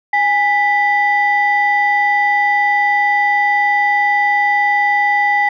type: tone pair together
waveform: sine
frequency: 822 / 1975.5 Hz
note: G#5 / B6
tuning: -18 / 0 cents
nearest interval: octave + minor third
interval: 1518 cents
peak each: -13 dBFS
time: 0.13-5.49 s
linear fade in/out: 5 ms
effects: tanh soft clip ceiling -5 dBFS